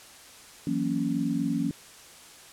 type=chord; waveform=sine; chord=F# dominant seventh; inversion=third; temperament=equal; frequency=164.81 / 185 / 233.1 / 277.2 Hz; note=E3 / F#3 / A#3 / C#4; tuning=0 / 0 / 0 / 0 cents; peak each=-32 / -33 / -30 / -28 dBFS; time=0.67-1.71 s; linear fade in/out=2 ms; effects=white hiss -49 dBFS RMS until 2.52 s + low-pass 10000 Hz 12 dB/octave